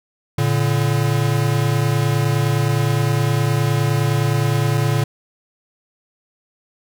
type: tone pair together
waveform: square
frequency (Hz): 114.21 / 143.9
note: A#2 / D3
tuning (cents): -35 / -35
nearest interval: major third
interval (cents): 400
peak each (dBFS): -19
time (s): 0.38-5.04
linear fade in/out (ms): 5
effects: none